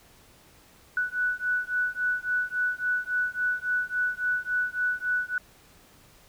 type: beating tone pair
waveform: sine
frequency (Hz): 1480 / 1483.6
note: F#6 / F#6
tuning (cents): 0 / +4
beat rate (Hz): 3.6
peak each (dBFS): -28 / -28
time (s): 0.97-5.38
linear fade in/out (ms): 2
effects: pink hiss -56 dBFS RMS until 6.28 s